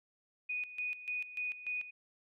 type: tone with tremolo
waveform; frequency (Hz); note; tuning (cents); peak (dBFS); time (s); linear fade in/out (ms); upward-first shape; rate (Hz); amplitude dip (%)
sine; 2479; D#7; -7; -34; 0.49-1.91; 10; square; 3.4; 75
effects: none